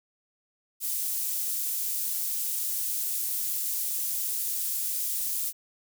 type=high-pass noise; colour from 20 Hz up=pink; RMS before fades=-30 dBFS; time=0.8-5.53 s; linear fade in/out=50 ms; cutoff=11000 Hz; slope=12 dB/octave; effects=none